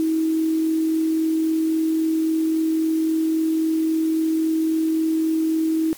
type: tone with amplitude modulation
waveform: sine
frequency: 320 Hz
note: D#4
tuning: 49 cents sharp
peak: -16 dBFS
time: 0-5.93 s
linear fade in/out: 0 ms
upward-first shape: sine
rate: 43.7 Hz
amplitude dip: 25%
effects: white hiss -42 dBFS RMS until 5.97 s + MP3 96 kbps